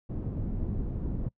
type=low-pass noise; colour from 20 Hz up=pink; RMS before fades=-32 dBFS; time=0.09-1.29 s; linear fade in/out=10 ms; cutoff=240 Hz; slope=12 dB/octave; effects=noise-tail reverb RT60 0.1 s tail -24 dB re dry